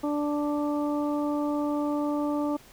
harmonic tone, 293.7 Hz, D4, in tune, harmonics 1 / 2 / 3 / 4, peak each -26 / -32 / -36 / -38 dBFS, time 0.03-2.57 s, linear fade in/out 10 ms, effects pink hiss -53 dBFS RMS until 2.72 s

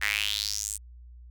sawtooth tone with high-pass filter sweep, 103.83 Hz, G#2, in tune, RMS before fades -30 dBFS, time 0.01-0.78 s, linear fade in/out 20 ms, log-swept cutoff 1800 to 8800 Hz, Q 4.5, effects added 60 Hz sine -45 dBFS peak until 1.3 s

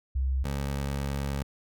sine / 20% pulse tone pair in turn, 65.9 / 69.55 Hz, C2 / C#2, +13 / +6 cents, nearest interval minor second, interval 93 cents, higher second, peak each -24 dBFS, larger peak neither, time 0.15-0.44 / 0.44-1.43 s, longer second, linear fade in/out 10 ms, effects none

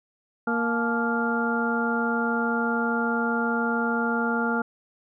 harmonic tone with a mistuned harmonic, 233.1 Hz, A#3, in tune, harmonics 1 / 2 / 3 / 4 / 5 / 6, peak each -26 / -30 / -34 / -31 / -37 / -27 dBFS, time 0.47-4.62 s, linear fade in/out 5 ms, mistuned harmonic 4, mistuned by -130 cents, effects none

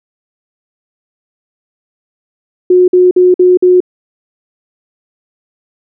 sine tone bursts, 363 Hz, F#4, 33 cents flat, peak -3 dBFS, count 5, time 2.7-3.804 s, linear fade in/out 5 ms, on 180 ms, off 51 ms, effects none

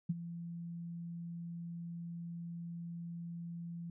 sine tone with ADSR envelope, 170 Hz, F3, 46 cents flat, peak -28 dBFS, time 0.09-3.9 s, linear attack 10 ms, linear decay 31 ms, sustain -13 dB, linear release 3 ms, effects none

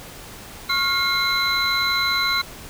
triangle tone cluster, 1091 / 1406 / 2138 / 4023 Hz, C#6 / F6 / C7 / B7, -28 / +11 / +37 / +31 cents, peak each -24 / -23 / -23 / -21 dBFS, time 0.69-2.42 s, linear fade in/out 10 ms, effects pink hiss -39 dBFS RMS until 2.69 s

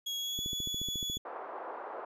35% pulse tone with pitch glide, 3322 to 3400 Hz, G#7 to G#7, 0 to +40 cents, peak -32 dBFS, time 0.06-1.18 s, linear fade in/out 10 ms, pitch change +40 cents, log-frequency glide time 0.18-0.44 s
click train, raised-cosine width 3 ms, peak -29 dBFS, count 12, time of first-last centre 0.39-1.17 s, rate 14.1 Hz
white band-pass noise, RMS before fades -42 dBFS, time 1.25-2.05 s, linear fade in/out 5 ms, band 410 to 1100 Hz, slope 24 dB/octave
effects resampled to 32000 Hz

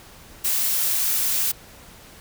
blue noise, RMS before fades -22 dBFS, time 0.44-1.52 s, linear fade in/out 10 ms, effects pink hiss -46 dBFS RMS until 2.2 s

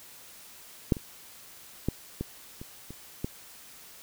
clicks, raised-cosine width 3 ms, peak -8 / -25 / -13 / -18 / -27 / -28 / -17 dBFS, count 7, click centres 0.922 / 0.968 / 1.886 / 2.21 / 2.615 / 2.906 / 3.245 s, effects white hiss -50 dBFS RMS until 4.02 s

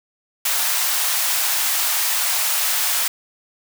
white high-pass noise, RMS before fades -20 dBFS, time 0.45-3.08 s, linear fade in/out 5 ms, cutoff 680 Hz, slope 24 dB/octave, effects none

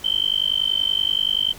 sine tone with amplitude modulation, 3100 Hz, G7, 20 cents flat, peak -14 dBFS, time 0.04-1.53 s, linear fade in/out 10 ms, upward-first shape sine, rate 50.5 Hz, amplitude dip 100%, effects pink hiss -42 dBFS RMS until 1.58 s

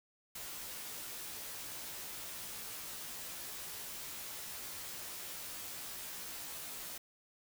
white noise with comb filter, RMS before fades -45 dBFS, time 0.35-6.98 s, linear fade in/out 5 ms, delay 15 ms, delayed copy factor -0.8, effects none

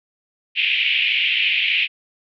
white band-pass noise, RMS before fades -19 dBFS, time 0.55-1.88 s, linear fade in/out 50 ms, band 2300 to 3000 Hz, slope 48 dB/octave, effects none

